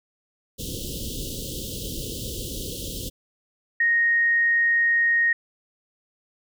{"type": "band-stop noise", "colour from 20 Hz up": "pink", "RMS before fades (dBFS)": -32, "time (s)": [0.58, 3.1], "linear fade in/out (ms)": 20, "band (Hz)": [550, 2900], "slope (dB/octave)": 96}
{"type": "tone", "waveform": "sine", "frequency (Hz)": 1864.7, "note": "A#6", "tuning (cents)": 0, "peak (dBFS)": -17, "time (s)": [3.8, 5.33], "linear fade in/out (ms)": 5}
{"effects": []}